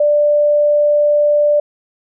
sine tone, 590 Hz, D5, 8 cents sharp, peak -9 dBFS, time 0-1.6 s, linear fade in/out 5 ms, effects none

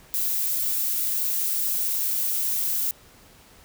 violet noise, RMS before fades -25 dBFS, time 0.14-2.91 s, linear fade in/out 0 ms, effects pink hiss -52 dBFS RMS until 3.64 s

